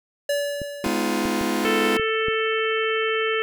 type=tone with exponential decay; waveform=square; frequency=574 Hz; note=D5; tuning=40 cents flat; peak=-20 dBFS; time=0.29-1.72 s; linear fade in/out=5 ms; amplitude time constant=310 ms
type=clicks; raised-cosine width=3 ms; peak=-19 dBFS; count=6; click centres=0.617 / 0.864 / 1.255 / 1.412 / 1.997 / 2.284 s
type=chord; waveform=sawtooth; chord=F half-diminished seventh; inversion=first; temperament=just; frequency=209.5 / 251.4 / 314.3 / 349.2 Hz; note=Ab3 / Cb4 / Eb4 / F4; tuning=+15 / +31 / +18 / 0 cents; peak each=-23 dBFS; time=0.84-1.97 s; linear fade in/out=2 ms
type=harmonic tone; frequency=442 Hz; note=A4; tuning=8 cents sharp; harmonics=1 / 3 / 4 / 5 / 6 / 7; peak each=-23 / -28 / -29 / -30 / -31 / -31 dBFS; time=1.65-3.42 s; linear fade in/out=0 ms
effects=none